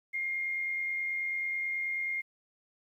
sine tone with amplitude modulation, 2125 Hz, C7, 26 cents sharp, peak -29 dBFS, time 0.13-2.22 s, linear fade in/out 20 ms, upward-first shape sine, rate 89.3 Hz, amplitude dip 30%, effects 11-bit

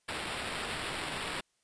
blue noise with sample-and-hold, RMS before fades -37 dBFS, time 0.08-1.41 s, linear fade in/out 10 ms, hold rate 6300 Hz, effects white hiss -75 dBFS RMS until 1.63 s + resampled to 22050 Hz

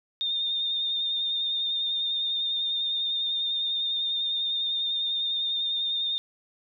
sine tone with vibrato, 3647 Hz, A#7, 39 cents flat, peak -25 dBFS, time 0.21-6.18 s, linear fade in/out 0 ms, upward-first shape triangle, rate 10 Hz, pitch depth 29 cents each way, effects none

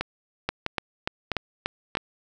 two click trains, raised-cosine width 0.3 ms, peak -9 / -10 dBFS, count 6 / 4, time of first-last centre 0.49-1.952 / 0.01-1.971 s, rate 3.42 / 1.53 Hz, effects none

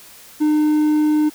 triangle tone, 303.5 Hz, D#4, 43 cents flat, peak -11 dBFS, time 0.4-1.3 s, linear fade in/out 20 ms, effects white hiss -43 dBFS RMS until 1.34 s

